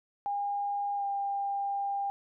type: tone with pitch glide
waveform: sine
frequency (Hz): 810 to 798.8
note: G#5 to G5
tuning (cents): -43 to +32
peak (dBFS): -29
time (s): 0.26-2.1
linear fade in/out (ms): 0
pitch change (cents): -25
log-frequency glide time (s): 0.96-1.04
effects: none